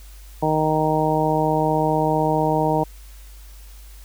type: harmonic tone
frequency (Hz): 155.56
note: D#3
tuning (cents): 0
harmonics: 1 / 2 / 3 / 4 / 5 / 6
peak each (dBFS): -24 / -24 / -24 / -24 / -24 / -24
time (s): 0.42-2.84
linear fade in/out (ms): 10
effects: added 50 Hz sine -39 dBFS peak until 4.04 s + white hiss -50 dBFS RMS until 4.04 s